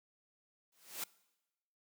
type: noise with exponential growth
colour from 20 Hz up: white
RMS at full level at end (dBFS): -37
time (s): 0.72-1.04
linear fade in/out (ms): 5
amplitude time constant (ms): 69
effects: noise-tail reverb RT60 1.0 s tail -22 dB re dry + high-pass 200 Hz 12 dB/octave